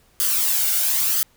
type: noise with flanger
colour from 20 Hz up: blue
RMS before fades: -20 dBFS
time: 0.2-1.23 s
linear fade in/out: 0 ms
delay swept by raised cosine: 0.62 to 1.4 ms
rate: 0.98 Hz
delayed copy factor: +0.55
effects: pink hiss -58 dBFS RMS until 1.36 s